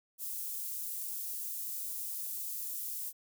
white high-pass noise, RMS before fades -39 dBFS, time 0.18-3.13 s, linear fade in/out 50 ms, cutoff 10000 Hz, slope 12 dB/octave, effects none

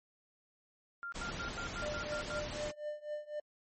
sine tone bursts, 1393 Hz, F6, 5 cents flat, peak -39 dBFS, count 8, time 1.03-2.396 s, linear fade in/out 0 ms, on 92 ms, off 90 ms
pink noise, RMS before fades -42 dBFS, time 1.14-2.72 s, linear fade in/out 20 ms
triangle tone with tremolo, 598 Hz, D5, 31 cents sharp, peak -33 dBFS, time 1.82-3.4 s, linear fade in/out 5 ms, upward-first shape triangle, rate 4 Hz, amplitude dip 95%
effects MP3 32 kbps

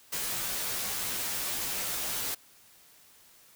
white noise with comb filter, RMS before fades -33 dBFS, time 0.12-2.35 s, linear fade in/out 10 ms, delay 13 ms, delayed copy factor -0.75, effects white hiss -58 dBFS RMS until 3.55 s

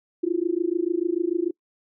sine tone with amplitude modulation, 344.9 Hz, F4, 22 cents flat, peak -17 dBFS, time 0.23-1.51 s, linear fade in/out 10 ms, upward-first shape sine, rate 26.8 Hz, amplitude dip 100%, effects noise-tail reverb RT60 0.1 s tail -26 dB re dry

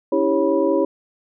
sine tone cluster, 281.1 / 326.4 / 396.6 / 550 / 978 Hz, C#4 / E4 / G4 / C#5 / B5, +24 / -17 / +20 / -14 / -17 cents, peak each -24 / -20 / -21 / -20 / -28 dBFS, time 0.12-0.85 s, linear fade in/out 5 ms, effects none

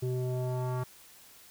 square tone with low-pass filter sweep, 126.4 Hz, B2, 41 cents sharp, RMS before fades -32 dBFS, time 0.02-0.84 s, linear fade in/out 10 ms, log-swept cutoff 370 to 1200 Hz, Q 2.1, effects white hiss -55 dBFS RMS until 1.5 s

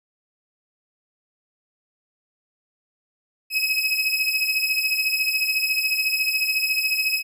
30% pulse beating tone pair, 2546 / 2560 Hz, D#7 / D#7, +39 / +49 cents, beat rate 14 Hz, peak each -21 / -20 dBFS, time 3.5-7.23 s, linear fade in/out 50 ms, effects none

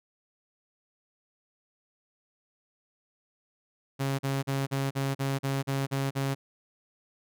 sawtooth tone bursts, 136.7 Hz, C#3, 24 cents flat, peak -23 dBFS, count 10, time 3.99-6.35 s, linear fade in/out 20 ms, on 200 ms, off 40 ms, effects none

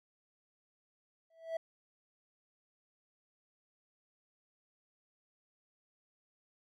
triangle tone with exponential growth, 655 Hz, E5, 11 cents flat, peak -29 dBFS, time 1.3-1.57 s, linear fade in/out 5 ms, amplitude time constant 58 ms, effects none

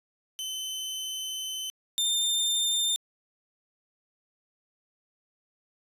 sawtooth tone pair in turn, 3052 / 3606 Hz, G7 / A7, -47 / +42 cents, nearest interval minor third, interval 289 cents, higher second, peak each -29 / -21 dBFS, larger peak second, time 0.39-1.7 / 1.98-2.96 s, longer first, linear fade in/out 0 ms, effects resampled to 32000 Hz

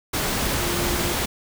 sine tone in noise, 349.2 Hz, F4, in tune, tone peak -28 dBFS, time 0.6-1.13 s, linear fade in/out 10 ms, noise pink, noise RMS -24 dBFS, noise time 0.13-1.26 s, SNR -7 dB, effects none

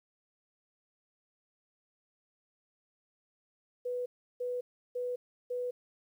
sine tone bursts, 493.9 Hz, B4, in tune, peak -32 dBFS, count 4, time 3.85-5.71 s, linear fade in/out 10 ms, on 210 ms, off 340 ms, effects 11-bit

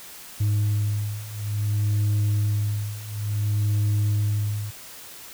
sine beating tone pair, 103.8 / 104.37 Hz, G#2 / G#2, 0 / +9 cents, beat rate 0.57 Hz, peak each -23 / -21 dBFS, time 0.4-4.71 s, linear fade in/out 10 ms, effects tanh soft clip ceiling -18 dBFS + white hiss -42 dBFS RMS until 5.33 s

